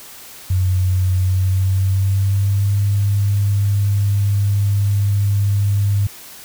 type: tone with pitch glide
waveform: sine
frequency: 92.5 to 100.87 Hz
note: F#2 to G2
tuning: 0 to +50 cents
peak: -13 dBFS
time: 0.5-6.07 s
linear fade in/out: 5 ms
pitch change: +150 cents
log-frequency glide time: 1.18-2.77 s
effects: white hiss -38 dBFS RMS until 6.44 s